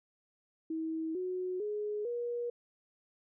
sine tone with pitch steps, 321.2 / 366.8 / 419 / 478.5 Hz, E4 / F#4 / G#4 / A#4, -45 / -15 / +15 / +45 cents, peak -33 dBFS, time 0.7-2.5 s, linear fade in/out 5 ms, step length 450 ms, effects none

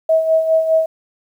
sine tone with tremolo, 643 Hz, E5, 43 cents flat, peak -9 dBFS, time 0.09-0.86 s, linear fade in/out 5 ms, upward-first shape sine, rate 4.9 Hz, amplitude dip 60%, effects 8-bit

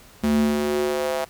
square tone with high-pass filter sweep, 73.7 Hz, D2, 7 cents sharp, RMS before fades -22 dBFS, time 0.23-1.25 s, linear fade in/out 10 ms, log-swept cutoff 180 to 630 Hz, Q 3.4, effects pink hiss -49 dBFS RMS until 1.29 s

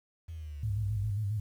sine linear sweep, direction down, 84 to 51.91 Hz, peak -38 dBFS, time 0.28-1.12 s, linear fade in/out 10 ms
sine tone with vibrato, 103.83 Hz, G#2, in tune, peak -29 dBFS, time 0.63-1.4 s, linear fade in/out 5 ms, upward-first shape square, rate 7.4 Hz, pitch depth 76 cents each way
effects 10-bit

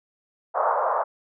pink band-pass noise, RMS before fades -23 dBFS, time 0.54-1.04 s, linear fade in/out 20 ms, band 540 to 1300 Hz, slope 48 dB/octave, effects none

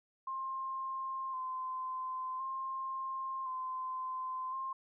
sine tone with vibrato, 1046.5 Hz, C6, in tune, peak -36 dBFS, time 0.27-4.73 s, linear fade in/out 5 ms, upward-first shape square, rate 0.47 Hz, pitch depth 22 cents each way, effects none

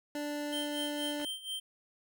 25% pulse tone, 293.7 Hz, D4, in tune, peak -31 dBFS, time 0.15-1.25 s, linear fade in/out 2 ms
square tone with tremolo, 3136 Hz, G7, in tune, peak -35 dBFS, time 0.52-1.6 s, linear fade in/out 10 ms, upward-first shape sine, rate 4.2 Hz, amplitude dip 80%
clicks, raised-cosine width 0.3 ms, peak -31 dBFS, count 2, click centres 1.2 / 1.215 s
effects none

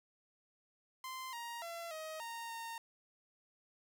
sawtooth tone with pitch steps, 1039 / 939 / 677 / 630 / 926 / 919 Hz, C6 / A#5 / E5 / D#5 / A#5 / A#5, -12 / +12 / +46 / +21 / -12 / -25 cents, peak -39 dBFS, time 1.04-2.78 s, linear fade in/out 2 ms, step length 290 ms, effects 11-bit

